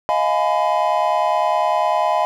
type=chord; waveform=triangle; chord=F half-diminished seventh; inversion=third; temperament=just; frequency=628.6 / 698.5 / 838.1 / 1005.8 Hz; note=Eb5 / F5 / Ab5 / Cb6; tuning=+18 / 0 / +16 / +31 cents; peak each=-19 dBFS; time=0.09-2.25 s; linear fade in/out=0 ms; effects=none